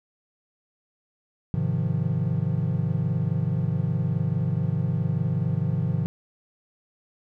triangle chord, F minor seventh, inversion first, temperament equal, 103.83 / 130.81 / 155.56 / 174.61 Hz, Ab2 / C3 / Eb3 / F3, 0 / 0 / 0 / 0 cents, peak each -27 / -25 / -25 / -27 dBFS, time 1.54-6.06 s, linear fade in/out 0 ms, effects none

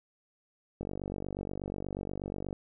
click train, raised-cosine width 2 ms, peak -23 dBFS, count 84, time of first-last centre 0.81-2.528 s, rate 48.3 Hz, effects none

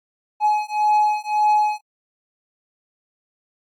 triangle beating tone pair, 844 / 845.8 Hz, G#5 / G#5, +28 / +31 cents, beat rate 1.8 Hz, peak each -17 dBFS, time 0.4-1.81 s, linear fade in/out 50 ms, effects AAC 64 kbps

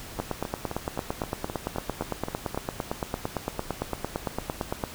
two click trains, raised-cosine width 1 ms, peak -13 / -17 dBFS, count 42 / 10, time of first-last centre 0.2-4.838 / 0.19-2.546 s, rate 8.84 / 3.82 Hz, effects pink hiss -42 dBFS RMS until 4.94 s

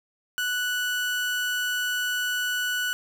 30% pulse tone, 1480 Hz, F#6, in tune, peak -22 dBFS, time 0.38-2.93 s, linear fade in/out 0 ms, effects none

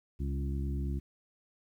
harmonic tone with a mistuned harmonic, 69.1 Hz, C#2, 5 cents flat, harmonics 1 / 2 / 3 / 4 / 5, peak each -32 / -38 / -42 / -44 / -46 dBFS, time 0.19-1 s, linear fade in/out 20 ms, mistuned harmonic 3, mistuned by -22 cents, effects 11-bit

